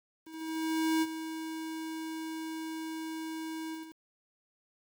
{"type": "tone with ADSR envelope", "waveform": "square", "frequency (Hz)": 320, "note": "D#4", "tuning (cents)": 49, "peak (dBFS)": -26, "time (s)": [0.23, 3.96], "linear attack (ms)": 790, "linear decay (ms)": 39, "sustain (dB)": -11, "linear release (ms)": 260, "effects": ["9-bit"]}